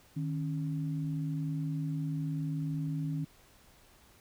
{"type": "tone pair together", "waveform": "sine", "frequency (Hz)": [154.39, 275.1], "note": ["D#3", "C#4"], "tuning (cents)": [-13, -13], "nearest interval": "minor seventh", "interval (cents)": 1000, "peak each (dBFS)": [-32, -38], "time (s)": [0.16, 3.25], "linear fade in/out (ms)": 10, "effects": ["pink hiss -61 dBFS RMS until 4.2 s"]}